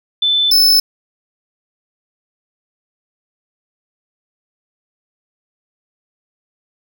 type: tone pair in turn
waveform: sine / 45% pulse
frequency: 3520 / 5258 Hz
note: A7 / E8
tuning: 0 / -5 cents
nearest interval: perfect fifth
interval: 695 cents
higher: second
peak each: -11 / -8 dBFS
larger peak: second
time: 0.22-0.51 / 0.51-0.8 s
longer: neither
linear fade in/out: 5 ms
effects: none